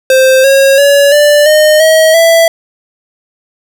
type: tone with pitch steps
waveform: square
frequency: 523.3 / 544.3 / 566.1 / 588.7 / 612.3 / 636.9 / 662.4 Hz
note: C5 / C#5 / C#5 / D5 / D#5 / D#5 / E5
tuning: 0 / -32 / +36 / +4 / -28 / +40 / +8 cents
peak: -4 dBFS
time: 0.1-2.48 s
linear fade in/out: 2 ms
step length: 340 ms
effects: none